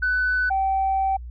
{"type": "tone pair in turn", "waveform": "sine", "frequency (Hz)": [1499, 772.8], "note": ["F#6", "G5"], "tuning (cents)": [22, -25], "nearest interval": "major seventh", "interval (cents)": 1147, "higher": "first", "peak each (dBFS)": -18, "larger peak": "neither", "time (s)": [[0.02, 0.5], [0.5, 1.17]], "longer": "second", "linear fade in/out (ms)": 10, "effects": ["tanh soft clip ceiling -15 dBFS", "added 60 Hz sine -33 dBFS peak until 1.3 s"]}